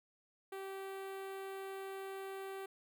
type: tone with notch filter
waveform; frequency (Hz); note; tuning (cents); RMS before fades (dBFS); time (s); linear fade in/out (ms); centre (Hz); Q
sawtooth; 387.4; G4; -20; -45; 0.52-2.66; 5; 5600; 0.76
effects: none